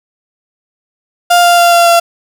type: tone with pitch steps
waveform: 35% pulse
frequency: 701 / 696.6 / 692.1 / 687.8 / 683.4 Hz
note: F5 / F5 / F5 / F5 / F5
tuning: +6 / -5 / -16 / -27 / -38 cents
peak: -3 dBFS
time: 1.3-2 s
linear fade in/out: 10 ms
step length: 140 ms
effects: 7-bit